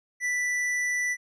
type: tone with hard clipping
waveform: sine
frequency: 1975.5 Hz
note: B6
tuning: in tune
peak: -26 dBFS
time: 0.2-1.17 s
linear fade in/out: 50 ms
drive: 16 dB
effects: low-pass 9000 Hz 12 dB/octave